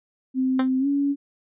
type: tone with pitch glide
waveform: sine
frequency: 260 to 281.9 Hz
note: C4 to C#4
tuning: -11 to +29 cents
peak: -19 dBFS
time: 0.34-1.16 s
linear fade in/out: 50 ms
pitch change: +140 cents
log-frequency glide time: 0.79-0.87 s
type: tone with exponential decay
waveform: 10% pulse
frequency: 261.3 Hz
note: C4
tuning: 2 cents flat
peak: -14 dBFS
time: 0.59-0.69 s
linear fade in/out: 5 ms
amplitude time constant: 21 ms
effects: resampled to 8000 Hz